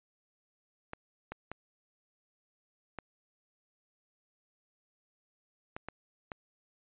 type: clicks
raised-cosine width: 0.5 ms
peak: -24 dBFS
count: 7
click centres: 0.934 / 1.32 / 1.516 / 2.987 / 5.765 / 5.886 / 6.318 s
effects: resampled to 8000 Hz